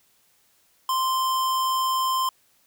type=tone; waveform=square; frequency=1043 Hz; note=C6; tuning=6 cents flat; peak=-22 dBFS; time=0.89-2.29 s; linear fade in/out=2 ms; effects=white hiss -63 dBFS RMS until 2.66 s